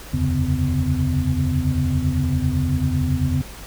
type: tone cluster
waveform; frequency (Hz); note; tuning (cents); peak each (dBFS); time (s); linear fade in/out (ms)
sine; 79.3 / 89.6 / 135 / 142.7 / 253; D#2 / F2 / C#3 / D3 / B3; +33 / +45 / -45 / -49 / +42; -24; 0.13-3.42; 10
effects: added 50 Hz sine -39 dBFS peak until 3.66 s + pink hiss -39 dBFS RMS until 3.66 s